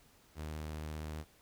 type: tone with vibrato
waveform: sawtooth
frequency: 77.1 Hz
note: D#2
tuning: 15 cents flat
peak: -36 dBFS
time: 0.35-1.25 s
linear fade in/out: 50 ms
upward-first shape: square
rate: 15 Hz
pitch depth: 17 cents each way
effects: pink hiss -65 dBFS RMS until 1.41 s